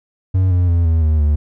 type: tone with pitch steps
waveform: triangle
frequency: 93.5 / 89.28 / 85.25 / 81.4 / 77.72 / 74.21 Hz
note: F#2 / F2 / F2 / E2 / D#2 / D2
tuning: +19 / +39 / -41 / -21 / -1 / +19 cents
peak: -9 dBFS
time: 0.34-1.36 s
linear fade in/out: 10 ms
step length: 170 ms
effects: none